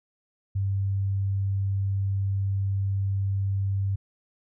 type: tone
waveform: sine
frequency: 98 Hz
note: G2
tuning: in tune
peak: -23 dBFS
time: 0.55-3.96 s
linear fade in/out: 10 ms
effects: none